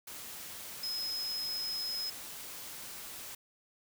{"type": "tone in noise", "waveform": "sine", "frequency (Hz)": 5120, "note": "D#8", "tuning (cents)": 49, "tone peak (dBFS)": -34, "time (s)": [0.83, 2.1], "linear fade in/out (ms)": 5, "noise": "white", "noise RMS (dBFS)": -45, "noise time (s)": [0.07, 3.35], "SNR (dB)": 8, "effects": []}